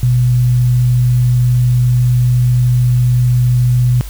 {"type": "tone", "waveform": "sine", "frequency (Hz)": 123.7, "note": "B2", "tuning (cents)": 3, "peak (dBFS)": -8, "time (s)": [0.03, 4.01], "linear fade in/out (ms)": 0, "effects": ["added 50 Hz sine -24 dBFS peak until 4.09 s", "white hiss -36 dBFS RMS until 4.09 s"]}